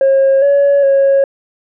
sine tone with pitch steps, 541 / 564 / 549 Hz, C#5 / C#5 / C#5, -42 / +30 / -17 cents, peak -5 dBFS, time 0.01-1.24 s, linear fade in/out 2 ms, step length 410 ms, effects tanh soft clip ceiling -5 dBFS

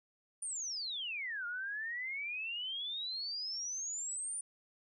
sine exponential two-way sweep, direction down then up, 9430 to 1400 to 9430 Hz, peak -37 dBFS, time 0.42-4.41 s, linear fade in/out 5 ms, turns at 1.46 s, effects none

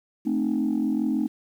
sine chord, A diminished, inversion none, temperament equal with one note detuned, 220 / 261.6 / 307.2 Hz, A3 / C4 / Eb4, 0 / 0 / -22 cents, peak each -25 dBFS, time 0.25-1.28 s, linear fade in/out 20 ms, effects tanh soft clip ceiling -16 dBFS + 9-bit

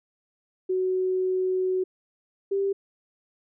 sine tone pair in turn, 371.9 / 393.9 Hz, F#4 / G4, +9 / +8 cents, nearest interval minor second, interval 99 cents, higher second, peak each -22 dBFS, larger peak neither, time 0.69-1.84 / 2.51-2.73 s, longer first, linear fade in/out 10 ms, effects none

